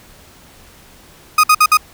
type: tone bursts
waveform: 35% pulse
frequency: 1244.5 Hz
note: D#6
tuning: in tune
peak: -5 dBFS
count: 4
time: 1.38-1.772 s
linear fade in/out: 5 ms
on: 56 ms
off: 56 ms
effects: pink hiss -44 dBFS RMS until 1.93 s